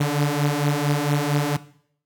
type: beating tone pair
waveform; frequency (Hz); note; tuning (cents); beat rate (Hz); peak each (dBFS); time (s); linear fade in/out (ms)
sawtooth; 143.5 / 147.9; D3 / D3; -40 / +13; 4.4; -18; 0-1.57; 10
effects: noise-tail reverb RT60 0.6 s tail -17 dB re dry